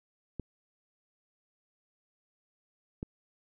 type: clicks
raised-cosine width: 3 ms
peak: -23 dBFS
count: 2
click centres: 0.397 / 3.029 s
effects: none